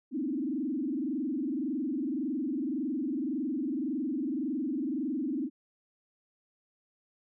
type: tone with frequency modulation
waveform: sine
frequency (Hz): 281.8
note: C#4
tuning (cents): +29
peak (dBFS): -29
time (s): 0.11-5.5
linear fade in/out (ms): 50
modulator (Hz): 21.8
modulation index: 2
effects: none